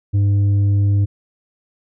triangle tone with tanh clipping, 100.5 Hz, G2, 44 cents sharp, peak -13 dBFS, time 0.13-1.06 s, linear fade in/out 20 ms, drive 9 dB, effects none

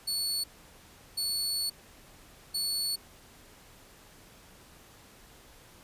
sawtooth tone bursts at uneven times, 4424 Hz, C#8, 4 cents flat, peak -26 dBFS, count 3, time 0.07-0.44 / 1.17-1.7 / 2.54-2.96 s, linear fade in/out 10 ms, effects pink hiss -55 dBFS RMS until 5.83 s + resampled to 32000 Hz

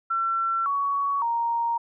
sine tone with pitch steps, 1350 / 1122.2 / 932.8 Hz, E6 / C#6 / A#5, +41 / +21 / +1 cents, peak -22 dBFS, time 0.1-1.78 s, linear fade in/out 10 ms, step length 560 ms, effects none

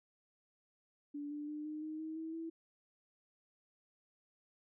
sine tone with pitch steps, 290.1 / 295.2 / 300.3 / 305.6 / 310.9 / 316.4 / 321.9 / 327.5 Hz, D4 / D4 / D4 / D#4 / D#4 / D#4 / E4 / E4, -21 / +9 / +39 / -31 / -1 / +29 / -41 / -11 cents, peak -40 dBFS, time 1.14-2.5 s, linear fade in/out 10 ms, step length 170 ms, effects none

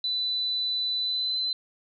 sine tone with pitch glide, 3990 to 4046 Hz, B7 to B7, +17 to +41 cents, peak -25 dBFS, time 0.04-1.53 s, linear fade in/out 2 ms, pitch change +24 cents, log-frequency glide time 1-1.38 s, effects none

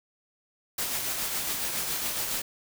white noise with tremolo, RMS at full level -29 dBFS, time 0.78-2.42 s, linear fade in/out 5 ms, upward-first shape triangle, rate 7.2 Hz, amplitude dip 40%, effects none

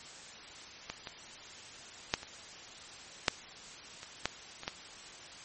clicks, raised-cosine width 0.2 ms, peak -19 / -22 / -9 / -26 / -6 / -26 / -12 / -25 / -16 dBFS, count 9, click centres 0.9 / 1.072 / 2.139 / 2.231 / 3.282 / 4.031 / 4.256 / 4.634 / 4.679 s, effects white hiss -49 dBFS RMS until 5.44 s + MP3 32 kbps

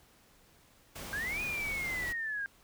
pink noise, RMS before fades -43 dBFS, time 0.95-2.13 s, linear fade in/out 10 ms
sine linear two-way sweep, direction up then down, 1568 to 2489 to 1597 Hz, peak -33 dBFS, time 1.13-2.46 s, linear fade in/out 0 ms, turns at 1.42 s
effects pink hiss -63 dBFS RMS until 2.63 s

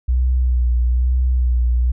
sine tone with vibrato, 61.74 Hz, B1, in tune, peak -13 dBFS, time 0.08-1.92 s, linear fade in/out 10 ms, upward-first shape sine, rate 1.1 Hz, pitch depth 41 cents each way, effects none

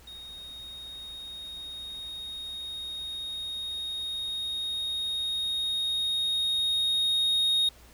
triangle tone with level ramp, 3729 Hz, A#7, in tune, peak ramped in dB -40 to -20 dBFS, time 0.07-7.69 s, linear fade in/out 5 ms, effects added 60 Hz sine -55 dBFS peak until 7.93 s + pink hiss -55 dBFS RMS until 7.93 s

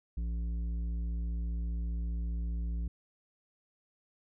sine tone with tanh clipping, 57.5 Hz, A#1, 23 cents flat, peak -33 dBFS, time 0.17-2.88 s, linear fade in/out 5 ms, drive 9 dB, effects none

